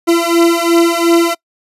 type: beating tone pair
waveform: 40% pulse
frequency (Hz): 336.8 / 339.6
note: E4 / F4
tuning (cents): +37 / -48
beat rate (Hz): 2.8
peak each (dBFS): -11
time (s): 0.07-1.35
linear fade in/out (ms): 20
effects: noise-tail reverb RT60 0.1 s tail -25 dB re dry + resampled to 32000 Hz